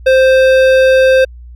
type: tone with hard clipping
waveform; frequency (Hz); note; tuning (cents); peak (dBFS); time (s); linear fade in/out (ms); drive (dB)
sine; 523.3; C5; 0; -7; 0.06-1.25; 10; 13
effects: added 60 Hz sine -30 dBFS peak until 1.55 s